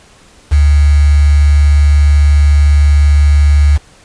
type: tone with quantisation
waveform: sine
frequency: 72.8 Hz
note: D2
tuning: 15 cents flat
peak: -4 dBFS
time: 0.51-3.78 s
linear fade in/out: 20 ms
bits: 4
effects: pink hiss -43 dBFS RMS until 4.04 s + resampled to 22050 Hz